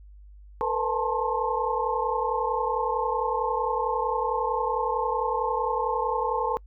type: tone cluster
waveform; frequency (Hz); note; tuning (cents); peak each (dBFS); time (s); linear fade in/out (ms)
sine; 454.1 / 498.6 / 863 / 894 / 1064; A#4 / B4 / A5 / A5 / C6; -45 / +16 / -34 / +27 / +29; -30; 0.61-6.57; 0
effects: noise-tail reverb RT60 0.1 s tail -26 dB re dry + added 50 Hz sine -45 dBFS peak until 6.66 s